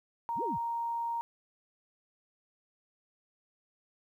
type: tone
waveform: sine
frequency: 932.3 Hz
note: A#5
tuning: in tune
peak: -31 dBFS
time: 0.29-1.21 s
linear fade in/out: 0 ms
type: linear two-way sweep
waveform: sine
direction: up then down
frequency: 44.57 to 515 to 44.57 Hz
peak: -35 dBFS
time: 0.35-0.59 s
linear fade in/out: 50 ms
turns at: 0.43 s
effects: 11-bit